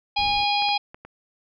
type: harmonic tone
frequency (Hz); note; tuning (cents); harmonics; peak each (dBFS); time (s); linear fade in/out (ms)
820; G#5; -22; 1 / 3 / 4 / 5 / 6; -22 / -27 / -28 / -29 / -30; 0.16-0.78; 10
type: noise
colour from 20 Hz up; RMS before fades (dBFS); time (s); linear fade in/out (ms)
brown; -39; 0.19-0.44; 0
type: clicks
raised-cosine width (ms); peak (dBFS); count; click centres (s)
0.5; -25; 4; 0.622 / 0.688 / 0.945 / 1.05
effects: none